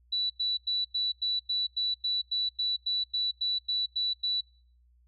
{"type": "tone bursts", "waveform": "sine", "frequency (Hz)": 3951, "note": "B7", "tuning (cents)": 0, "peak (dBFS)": -26, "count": 16, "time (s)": [0.12, 4.41], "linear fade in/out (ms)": 10, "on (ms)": 180, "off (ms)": 94, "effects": ["noise-tail reverb RT60 0.5 s tail -26 dB re dry", "added 60 Hz sine -60 dBFS peak until 5.07 s"]}